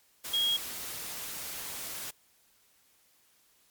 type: tone in noise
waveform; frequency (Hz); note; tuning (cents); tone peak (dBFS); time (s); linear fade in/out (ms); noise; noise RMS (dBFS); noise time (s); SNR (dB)
sine; 3282; G#7; -21; -25; 0.33-0.57; 10; white; -39; 0.24-2.11; +11
effects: white hiss -66 dBFS RMS until 3.7 s + MP3 96 kbps